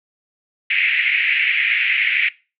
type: band-pass noise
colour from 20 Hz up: pink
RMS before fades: -18 dBFS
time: 0.7-2.29 s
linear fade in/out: 5 ms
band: 2000 to 2600 Hz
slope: 48 dB/octave
effects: noise-tail reverb RT60 0.3 s tail -20 dB re dry